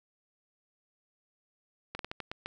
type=slowing click train; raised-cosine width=0.3 ms; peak=-21 dBFS; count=7; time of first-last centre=1.95-2.46 s; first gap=42 ms; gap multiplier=1.28; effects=none